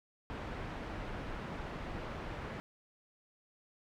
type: low-pass noise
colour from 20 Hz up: pink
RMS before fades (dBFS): -42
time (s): 0.3-2.6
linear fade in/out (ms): 0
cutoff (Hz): 2000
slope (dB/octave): 12
effects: none